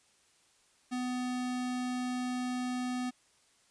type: tone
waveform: square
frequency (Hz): 250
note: B3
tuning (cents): +21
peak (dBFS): -33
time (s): 0.91-3.11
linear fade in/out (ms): 20
effects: white hiss -67 dBFS RMS until 3.7 s + resampled to 22050 Hz